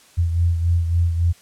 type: beating tone pair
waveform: sine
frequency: 84.8 / 88.4 Hz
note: E2 / F2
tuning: +50 / +22 cents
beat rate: 3.6 Hz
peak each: -16 / -25 dBFS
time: 0.17-1.33 s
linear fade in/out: 20 ms
effects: white hiss -51 dBFS RMS until 1.41 s + low-pass 10000 Hz 12 dB/octave